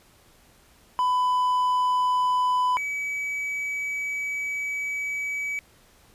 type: tone pair in turn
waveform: triangle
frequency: 1000 / 2282 Hz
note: B5 / C#7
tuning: +21 / +50 cents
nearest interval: octave + major second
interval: 1429 cents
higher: second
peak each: -18 / -25 dBFS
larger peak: first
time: 0.99-2.77 / 2.77-5.59 s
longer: second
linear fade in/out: 0 ms
effects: pink hiss -57 dBFS RMS until 6.14 s + resampled to 32000 Hz